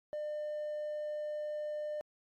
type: tone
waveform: triangle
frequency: 601 Hz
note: D5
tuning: 40 cents sharp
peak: -33 dBFS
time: 0.13-2.01 s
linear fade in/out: 0 ms
effects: tanh soft clip ceiling -30 dBFS + AAC 64 kbps